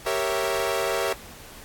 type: chord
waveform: sawtooth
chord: G diminished seventh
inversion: none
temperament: equal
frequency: 392 / 466.2 / 554.4 / 659.3 Hz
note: G4 / Bb4 / Db5 / Fb5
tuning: 0 / 0 / 0 / 0 cents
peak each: -25 dBFS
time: 0.06-1.13 s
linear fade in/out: 5 ms
effects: pink hiss -44 dBFS RMS until 1.64 s + AAC 64 kbps